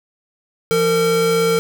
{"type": "tone pair together", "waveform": "square", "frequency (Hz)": [170.69, 455.7], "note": ["F3", "A#4"], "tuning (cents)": [-39, -39], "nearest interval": "octave + perfect fourth", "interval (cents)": 1700, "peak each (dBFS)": [-23, -15], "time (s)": [0.71, 1.59], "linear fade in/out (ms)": 0, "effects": []}